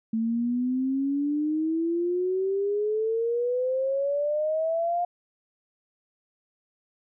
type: exponential sweep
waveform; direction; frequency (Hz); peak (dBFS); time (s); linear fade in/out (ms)
sine; up; 221.5 to 709; -23; 0.13-5.05; 5
effects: none